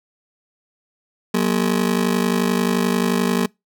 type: ring-modulated tone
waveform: 30% pulse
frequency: 211.1 Hz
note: G#3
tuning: 29 cents sharp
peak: -11 dBFS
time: 1.34-3.46 s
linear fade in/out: 0 ms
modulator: 25.7 Hz
effects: noise-tail reverb RT60 0.2 s tail -25 dB re dry